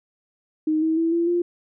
sine tone with pitch steps, 311.1 / 320 / 329.2 / 338.7 / 348.4 Hz, D#4 / D#4 / E4 / E4 / F4, 0 / +49 / -2 / +47 / -4 cents, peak -18 dBFS, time 0.67-1.42 s, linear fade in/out 5 ms, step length 150 ms, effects none

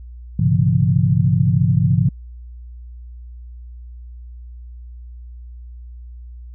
sine tone cluster, 102.4 / 126.9 / 140.6 / 170.1 Hz, G#2 / B2 / C#3 / F3, -24 / +47 / +25 / -45 cents, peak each -18 dBFS, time 0.39-2.09 s, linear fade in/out 5 ms, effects added 60 Hz sine -33 dBFS peak until 6.54 s

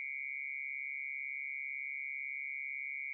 sine tone with amplitude modulation, 2226 Hz, C#7, 7 cents sharp, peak -34 dBFS, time 0-3.13 s, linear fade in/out 0 ms, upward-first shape sine, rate 138 Hz, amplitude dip 100%, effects none

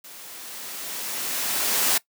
white noise with level ramp, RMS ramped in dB -43 to -20 dBFS, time 0.04-1.98 s, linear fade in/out 5 ms, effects noise-tail reverb RT60 0.1 s tail -20 dB re dry + high-pass 200 Hz 12 dB/octave

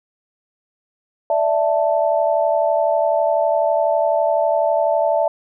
sine chord, D suspended second, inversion none, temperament equal, 587.3 / 659.3 / 880 Hz, D5 / E5 / A5, 0 / 0 / 0 cents, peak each -19 / -17 / -22 dBFS, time 1.3-5.28 s, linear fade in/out 2 ms, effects none

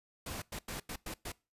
pink noise bursts at uneven times, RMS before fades -41 dBFS, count 6, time 0.26-0.42 / 0.52-0.59 / 0.68-0.8 / 0.89-0.96 / 1.06-1.14 / 1.25-1.32 s, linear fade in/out 5 ms, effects noise-tail reverb RT60 0.3 s tail -23 dB re dry + resampled to 32000 Hz

